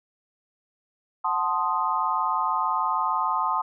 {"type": "chord", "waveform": "sine", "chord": "F# diminished seventh", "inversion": "none", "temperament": "equal", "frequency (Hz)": [740, 880, 1046.5, 1244.5], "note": ["F#5", "A5", "C6", "Eb6"], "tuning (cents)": [0, 0, 0, 0], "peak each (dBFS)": [-32, -27, -26, -27], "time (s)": [1.24, 3.62], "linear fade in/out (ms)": 10, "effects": []}